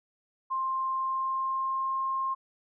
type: tone with pitch glide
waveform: sine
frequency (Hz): 1054 to 1064.4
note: C6 to C6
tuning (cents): +12 to +29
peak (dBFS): -27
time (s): 0.5-2.35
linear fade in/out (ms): 20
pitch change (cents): +17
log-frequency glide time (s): 0.92-1.99
effects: none